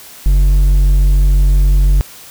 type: tone with hard clipping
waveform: sine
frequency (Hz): 46.98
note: F#1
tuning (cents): +27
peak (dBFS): -8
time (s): 0.26-2.01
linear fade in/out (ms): 0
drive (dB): 5
effects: white hiss -36 dBFS RMS until 2.3 s